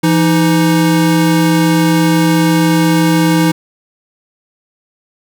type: tone pair together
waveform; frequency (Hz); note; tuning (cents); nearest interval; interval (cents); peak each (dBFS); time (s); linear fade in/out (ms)
square; 168.22 / 314.1; E3 / D#4; +35 / +16; major seventh; 1081; -12; 0.03-3.52; 10
effects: none